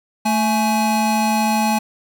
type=tone pair together; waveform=square; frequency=221 / 841.2 Hz; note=A3 / G#5; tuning=+8 / +22 cents; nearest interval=octave + major seventh; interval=2314 cents; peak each=-19 dBFS; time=0.25-1.79 s; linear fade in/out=10 ms; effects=none